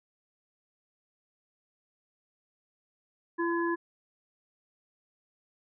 harmonic tone, 339 Hz, E4, 49 cents sharp, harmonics 1 / 3 / 5, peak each -28 / -33 / -35 dBFS, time 3.38-3.76 s, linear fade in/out 20 ms, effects none

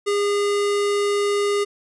square tone, 407.4 Hz, G#4, 33 cents flat, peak -19 dBFS, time 0.06-1.65 s, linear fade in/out 20 ms, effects resampled to 24000 Hz

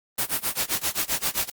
white noise with tremolo, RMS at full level -23 dBFS, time 0.18-1.5 s, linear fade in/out 5 ms, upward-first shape sine, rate 7.6 Hz, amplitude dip 95%, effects Opus 32 kbps

